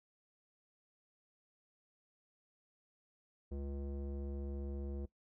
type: tone with low-pass filter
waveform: square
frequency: 69.8 Hz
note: C#2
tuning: 13 cents sharp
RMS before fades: -42 dBFS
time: 3.51-5.06 s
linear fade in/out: 10 ms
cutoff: 430 Hz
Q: 2
effects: noise-tail reverb RT60 0.1 s tail -19 dB re dry